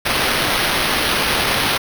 white noise with sample-and-hold, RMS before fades -18 dBFS, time 0.05-1.78 s, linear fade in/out 10 ms, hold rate 7350 Hz, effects none

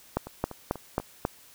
two click trains, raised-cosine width 1 ms, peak -24 / -11 dBFS, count 4 / 5, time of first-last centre 0.27-1 / 0.17-1.251 s, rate 4.11 / 3.7 Hz, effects white hiss -54 dBFS RMS until 1.54 s

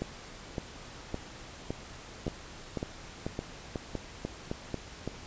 two click trains, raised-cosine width 2 ms, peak -19 / -19 dBFS, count 10 / 6, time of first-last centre 0.02-5.076 / 2.28-4.743 s, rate 1.78 / 2.03 Hz, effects pink hiss -47 dBFS RMS until 5.26 s + resampled to 16000 Hz

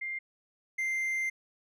sine / triangle tone pair in turn, 2100 / 2090 Hz, C7 / C7, +6 / -2 cents, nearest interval unison, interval 8 cents, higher first, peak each -33 / -27 dBFS, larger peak second, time 0.01-0.19 / 0.78-1.3 s, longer second, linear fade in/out 10 ms, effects none

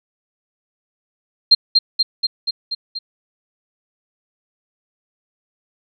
sine tone with echo, 4186 Hz, C8, in tune, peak -5 dBFS, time 1.51-1.55 s, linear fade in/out 10 ms, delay 240 ms, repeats 6, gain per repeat -3 dB, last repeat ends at 2.99 s, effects none

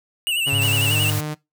square tone with vibrato, 2794 Hz, F7, in tune, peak -20 dBFS, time 0.27-1.1 s, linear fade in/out 0 ms, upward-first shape sine, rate 11 Hz, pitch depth 89 cents each way
sawtooth tone with pitch glide, 140 to 151.79 Hz, C#3 to D#3, +18 to -43 cents, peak -21 dBFS, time 0.46-1.35 s, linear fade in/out 20 ms, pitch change +139 cents, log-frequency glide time 0.85-0.96 s
sine tone, 105.9 Hz, G#2, 34 cents sharp, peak -21 dBFS, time 0.52-1.2 s, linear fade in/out 10 ms
white noise, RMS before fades -29 dBFS, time 0.61-1.21 s, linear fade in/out 10 ms
effects noise-tail reverb RT60 0.2 s tail -21 dB re dry

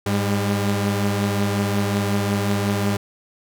sawtooth tone pair together, 102.9 / 200.3 Hz, G#2 / G3, -16 / +38 cents, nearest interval octave, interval 1154 cents, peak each -18 dBFS, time 0.06-2.97 s, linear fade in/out 5 ms, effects none

